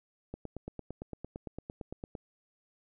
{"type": "click train", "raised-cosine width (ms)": 2, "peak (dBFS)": -26, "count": 17, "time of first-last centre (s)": [0.34, 2.152], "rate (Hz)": 8.83, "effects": []}